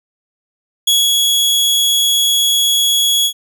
sawtooth tone with ADSR envelope, 3348 Hz, G#7, 13 cents sharp, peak -6 dBFS, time 0.87-3.33 s, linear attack 7 ms, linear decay 200 ms, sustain -2 dB, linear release 76 ms, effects none

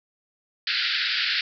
white band-pass noise, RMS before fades -25 dBFS, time 0.67-1.41 s, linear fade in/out 2 ms, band 1400 to 4900 Hz, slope 96 dB/octave, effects none

